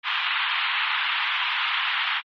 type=band-pass noise; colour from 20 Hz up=white; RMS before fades=-25 dBFS; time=0.03-2.22 s; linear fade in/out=50 ms; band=900 to 3400 Hz; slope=48 dB/octave; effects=MP3 32 kbps